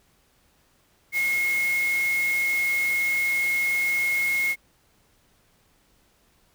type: tone in noise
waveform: sine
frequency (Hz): 2161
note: C#7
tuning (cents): -45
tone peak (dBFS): -21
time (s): 1.12-4.56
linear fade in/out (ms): 50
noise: white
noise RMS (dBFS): -36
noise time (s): 1.12-4.56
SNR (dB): +12
effects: pink hiss -63 dBFS RMS until 6.54 s